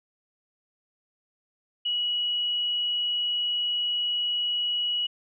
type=tone; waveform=sine; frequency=2920 Hz; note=F#7; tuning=24 cents flat; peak=-24 dBFS; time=1.85-5.07 s; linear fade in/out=10 ms; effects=none